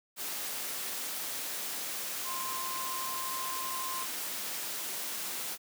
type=tone in noise; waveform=sine; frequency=1046.5 Hz; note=C6; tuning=in tune; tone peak=-37 dBFS; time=2.24-4.07 s; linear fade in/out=50 ms; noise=white; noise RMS=-37 dBFS; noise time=0.16-5.58 s; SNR=-3 dB; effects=high-pass 200 Hz 12 dB/octave